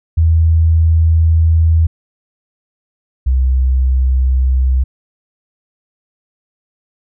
sine tone pair in turn, 81.3 / 64.67 Hz, E2 / C2, -23 / -20 cents, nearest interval major third, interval 397 cents, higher first, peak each -7 / -9 dBFS, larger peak first, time 0.17-1.87 / 3.26-4.84 s, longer first, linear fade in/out 10 ms, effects none

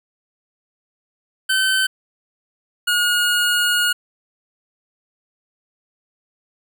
25% pulse tone pair in turn, 1535 / 1439 Hz, G6 / F#6, -37 / -49 cents, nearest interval minor second, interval 112 cents, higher first, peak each -12 dBFS, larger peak neither, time 1.49-1.87 / 2.87-3.93 s, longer second, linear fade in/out 10 ms, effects none

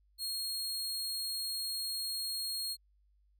sawtooth tone, 4270 Hz, C8, 34 cents sharp, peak -32 dBFS, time 0.18-2.77 s, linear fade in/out 50 ms, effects added 50 Hz sine -66 dBFS peak until 3.39 s

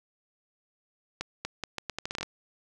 accelerating click train, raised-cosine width 0.2 ms, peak -15 dBFS, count 12, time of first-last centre 1.21-2.23 s, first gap 240 ms, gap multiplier 0.78, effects none

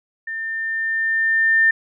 sine tone with level ramp, 1800 Hz, A6, 39 cents sharp, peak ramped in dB -25 to -11 dBFS, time 0.27-1.71 s, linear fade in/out 5 ms, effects none

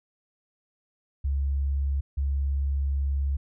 sine tone pair in turn, 69.3 / 69.3 Hz, C#2 / C#2, 0 / 0 cents, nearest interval unison, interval 0 cents, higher neither, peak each -23 / -23 dBFS, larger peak neither, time 1.24-2.01 / 2.17-3.37 s, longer second, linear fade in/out 10 ms, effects none

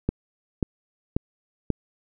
click train, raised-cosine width 3 ms, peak -9 dBFS, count 4, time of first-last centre 0.09-1.703 s, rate 1.86 Hz, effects none

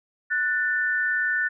sine tone pair together, 1480 / 1781.6 Hz, F#6 / A6, 0 / +21 cents, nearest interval minor third, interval 321 cents, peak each -24 dBFS, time 0.3-1.49 s, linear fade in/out 20 ms, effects none

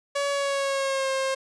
sawtooth tone with pitch glide, 565 to 533.3 Hz, C#5 to C5, +33 to +33 cents, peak -20 dBFS, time 0.15-1.35 s, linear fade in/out 10 ms, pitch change -100 cents, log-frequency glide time 0.3-1.1 s, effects resampled to 22050 Hz

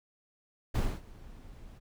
brown noise with ADSR envelope, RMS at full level -26 dBFS, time 0.74-1.8 s, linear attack 17 ms, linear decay 250 ms, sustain -23 dB, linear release 28 ms, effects none

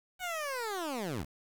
15% pulse linear sweep, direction down, 753 to 50.5 Hz, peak -28 dBFS, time 0.19-1.26 s, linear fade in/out 50 ms, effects 9-bit

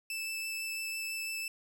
sawtooth tone with vibrato, 2637 Hz, E7, in tune, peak -32 dBFS, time 0.1-1.48 s, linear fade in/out 2 ms, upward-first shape triangle, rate 6 Hz, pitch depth 9 cents each way, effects none

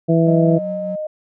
harmonic tone, 164.81 Hz, E3, in tune, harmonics 1 / 2 / 3 / 4, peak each -14 / -17 / -19 / -20 dBFS, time 0.08-0.59 s, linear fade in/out 20 ms
triangle tone with tremolo, 185.1 Hz, F#3, 1 cent sharp, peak -23 dBFS, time 0.26-0.96 s, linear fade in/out 10 ms, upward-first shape triangle, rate 5 Hz, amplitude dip 40%
sine tone with pitch glide, 624 to 616.1 Hz, D#5 to D#5, +5 to -17 cents, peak -22 dBFS, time 0.27-1.07 s, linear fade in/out 5 ms, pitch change -22 cents, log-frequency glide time 0.54-0.64 s
effects none

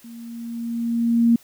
sine tone with level ramp, 233.1 Hz, A#3, in tune, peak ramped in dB -37 to -11 dBFS, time 0.04-1.36 s, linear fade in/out 5 ms, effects white hiss -52 dBFS RMS until 1.43 s

